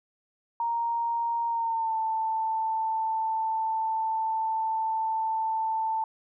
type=tone with pitch glide; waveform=sine; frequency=932.3 to 886.6 Hz; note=A#5 to A5; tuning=0 to +13 cents; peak=-25 dBFS; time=0.6-6.04 s; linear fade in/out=2 ms; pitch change=-87 cents; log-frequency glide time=1.48-1.96 s; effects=none